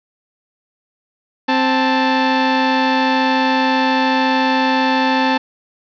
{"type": "tone pair together", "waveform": "sawtooth", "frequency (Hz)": [261.9, 880], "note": ["C4", "A5"], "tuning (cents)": [2, 0], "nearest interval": "octave + major sixth", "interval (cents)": 2098, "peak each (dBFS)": -12, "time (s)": [1.48, 5.38], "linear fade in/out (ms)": 10, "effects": ["resampled to 11025 Hz", "7-bit"]}